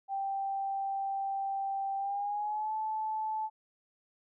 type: tone with pitch glide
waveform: sine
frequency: 784 to 869.9 Hz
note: G5 to A5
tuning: 0 to -20 cents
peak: -31 dBFS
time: 0.08-3.5 s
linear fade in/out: 50 ms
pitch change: +180 cents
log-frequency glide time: 1.97-2.73 s
effects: none